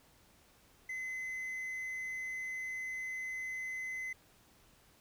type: tone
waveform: triangle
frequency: 2040 Hz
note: C7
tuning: 44 cents flat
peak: -36 dBFS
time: 0.89-4.13 s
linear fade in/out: 5 ms
effects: pink hiss -65 dBFS RMS until 5 s